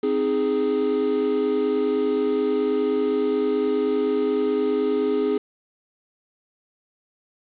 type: chord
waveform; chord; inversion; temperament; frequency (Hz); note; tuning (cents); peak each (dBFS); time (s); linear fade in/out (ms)
triangle; Ab major; first; equal; 261.6 / 311.1 / 415.3; C4 / Eb4 / Ab4; 0 / 0 / 0; -24 / -25 / -19; 0.03-5.38; 5
effects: resampled to 8000 Hz + 7-bit